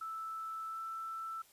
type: tone with pitch glide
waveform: sine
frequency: 1318 to 1327.9 Hz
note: E6 to E6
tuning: -1 to +12 cents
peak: -39 dBFS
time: 0.01-1.42 s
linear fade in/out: 5 ms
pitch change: +13 cents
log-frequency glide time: 0.68-0.79 s
effects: white hiss -64 dBFS RMS until 1.52 s + resampled to 32000 Hz